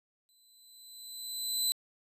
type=tone with exponential growth; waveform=20% pulse; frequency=4021 Hz; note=B7; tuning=30 cents sharp; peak=-20 dBFS; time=0.29-1.72 s; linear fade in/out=0 ms; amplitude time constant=310 ms; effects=resampled to 32000 Hz